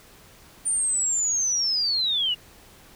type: linear sweep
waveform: sine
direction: down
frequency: 9150 to 2812 Hz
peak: -21 dBFS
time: 0.65-2.35 s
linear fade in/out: 20 ms
effects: pink hiss -51 dBFS RMS until 2.95 s